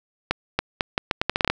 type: accelerating click train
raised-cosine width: 0.3 ms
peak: -4 dBFS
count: 12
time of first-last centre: 0.31-1.5 s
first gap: 280 ms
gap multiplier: 0.78
effects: none